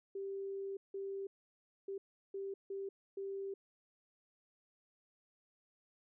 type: tone bursts at uneven times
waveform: sine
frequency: 392 Hz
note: G4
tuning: in tune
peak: -39 dBFS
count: 6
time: 0.15-0.77 / 0.94-1.27 / 1.88-1.98 / 2.34-2.54 / 2.7-2.89 / 3.17-3.54 s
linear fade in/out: 5 ms
effects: none